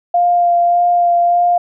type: tone with vibrato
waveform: sine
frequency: 698.5 Hz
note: F5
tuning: in tune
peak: -9 dBFS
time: 0.14-1.58 s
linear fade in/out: 5 ms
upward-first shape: sine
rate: 1.7 Hz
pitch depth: 13 cents each way
effects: none